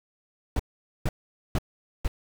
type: noise bursts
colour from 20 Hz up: brown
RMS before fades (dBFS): -24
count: 4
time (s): 0.56-2.08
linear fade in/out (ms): 2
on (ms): 35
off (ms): 460
effects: none